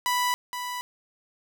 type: tone pair in turn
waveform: sawtooth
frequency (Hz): 987.8 / 987.8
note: B5 / B5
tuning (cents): 0 / 0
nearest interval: unison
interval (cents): 0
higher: neither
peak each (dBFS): -19 / -27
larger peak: first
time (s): 0.06-0.34 / 0.53-0.81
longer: neither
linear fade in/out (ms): 0
effects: none

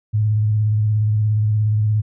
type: tone with vibrato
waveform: sine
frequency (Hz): 106.9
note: A2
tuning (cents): -49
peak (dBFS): -14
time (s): 0.13-2.02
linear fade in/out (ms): 20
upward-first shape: square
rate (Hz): 17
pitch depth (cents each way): 28
effects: none

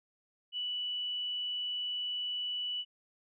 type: tone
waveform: sine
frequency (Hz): 2960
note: F#7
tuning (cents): 0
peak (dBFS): -33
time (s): 0.52-2.85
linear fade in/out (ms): 50
effects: none

